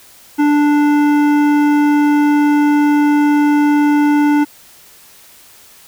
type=tone with hard clipping; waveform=sine; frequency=293.7 Hz; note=D4; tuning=in tune; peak=-11 dBFS; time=0.38-4.45 s; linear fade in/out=20 ms; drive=13 dB; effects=white hiss -43 dBFS RMS until 5.87 s